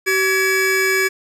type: tone cluster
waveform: square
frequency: 381.7 / 1679 / 2291 Hz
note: G4 / G#6 / D7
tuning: -46 / +18 / -44 cents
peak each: -20 dBFS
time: 0.06-1.09 s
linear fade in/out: 20 ms
effects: resampled to 32000 Hz + 8-bit